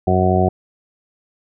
harmonic tone, 92.5 Hz, F#2, in tune, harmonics 1 / 2 / 3 / 4 / 5 / 6 / 7 / 8, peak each -18 / -19 / -28 / -19 / -27 / -27 / -21 / -19 dBFS, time 0.07-0.49 s, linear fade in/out 5 ms, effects none

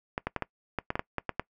clicks, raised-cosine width 0.5 ms, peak -14 dBFS, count 11, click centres 0.179 / 0.27 / 0.363 / 0.423 / 0.787 / 0.904 / 0.955 / 0.994 / 1.183 / 1.293 / 1.396 s, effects noise-tail reverb RT60 0.1 s tail -22 dB re dry

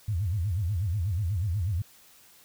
sine tone with vibrato, 94.1 Hz, F#2, 30 cents sharp, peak -25 dBFS, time 0.08-1.82 s, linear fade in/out 5 ms, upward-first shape sine, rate 8.2 Hz, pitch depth 260 cents each way, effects white hiss -56 dBFS RMS until 2.44 s

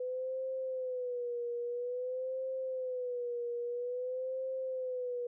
sine tone with vibrato, 500 Hz, B4, 21 cents sharp, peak -34 dBFS, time 0-5.27 s, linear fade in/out 5 ms, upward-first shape sine, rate 0.5 Hz, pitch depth 81 cents each way, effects none

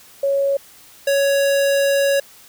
sine / square tone pair in turn, 554.4 / 557 Hz, C#5 / C#5, 0 / +8 cents, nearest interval unison, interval 8 cents, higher second, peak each -15 dBFS, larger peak neither, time 0.23-0.57 / 1.07-2.2 s, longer second, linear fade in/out 5 ms, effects white hiss -46 dBFS RMS until 2.48 s

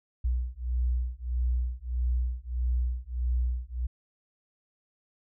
sine beating tone pair, 60.5 / 62.1 Hz, B1 / B1, -35 / +10 cents, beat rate 1.6 Hz, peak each -29 dBFS, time 0.24-3.87 s, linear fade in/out 10 ms, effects none

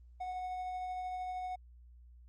triangle tone with tremolo, 735 Hz, F#5, 12 cents flat, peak -34 dBFS, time 0.2-1.56 s, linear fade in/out 10 ms, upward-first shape triangle, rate 13 Hz, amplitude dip 25%, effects added 60 Hz sine -54 dBFS peak until 2.28 s + Opus 32 kbps

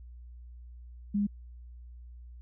sine tone, 203.8 Hz, G#3, 32 cents flat, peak -25 dBFS, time 1.14-1.27 s, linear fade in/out 10 ms, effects added 60 Hz sine -45 dBFS peak until 2.41 s

